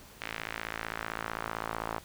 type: tone with band-pass filter sweep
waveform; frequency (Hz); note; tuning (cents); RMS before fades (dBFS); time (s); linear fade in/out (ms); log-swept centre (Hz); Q
sawtooth; 55.6; A1; +19; -38; 0.21-1.99; 10; 2300 to 1000; 1.6
effects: pink hiss -53 dBFS RMS until 2.04 s